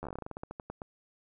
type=slowing click train; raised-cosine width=1 ms; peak=-25 dBFS; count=18; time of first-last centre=0.03-0.818 s; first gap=11 ms; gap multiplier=1.16; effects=none